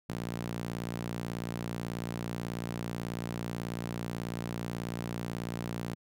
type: tone with high-pass filter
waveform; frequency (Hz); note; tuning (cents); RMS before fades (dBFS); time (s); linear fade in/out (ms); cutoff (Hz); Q
sawtooth; 58.27; A#1; 0; -37; 0.09-5.95; 5; 150; 1.5
effects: none